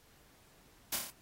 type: noise with echo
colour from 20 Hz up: white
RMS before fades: -34 dBFS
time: 0.92-0.96 s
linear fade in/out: 5 ms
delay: 29 ms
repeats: 5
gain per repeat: -3 dB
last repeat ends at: 1.105 s
effects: pink hiss -64 dBFS RMS until 1.21 s + AAC 48 kbps